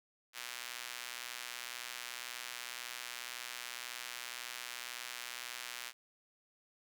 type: tone with high-pass filter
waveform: sawtooth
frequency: 121.9 Hz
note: B2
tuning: 22 cents flat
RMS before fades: -45 dBFS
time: 0.33-5.93 s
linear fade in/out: 50 ms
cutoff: 2000 Hz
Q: 0.82
effects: none